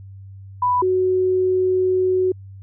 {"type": "tone pair in turn", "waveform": "sine", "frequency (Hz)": [990, 370.8], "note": ["B5", "F#4"], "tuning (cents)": [4, 4], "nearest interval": "octave + perfect fourth", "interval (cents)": 1700, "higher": "first", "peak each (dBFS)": -15, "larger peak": "neither", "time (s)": [[0.62, 0.82], [0.82, 2.32]], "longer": "second", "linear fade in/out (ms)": 5, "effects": ["added 97 Hz sine -36 dBFS peak until 2.62 s"]}